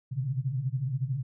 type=tone cluster; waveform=sine; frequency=123.4 / 134.2 / 148.3 Hz; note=B2 / C3 / D3; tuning=-1 / +44 / +17 cents; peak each=-32 / -30 / -37 dBFS; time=0.11-1.23 s; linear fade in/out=20 ms; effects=none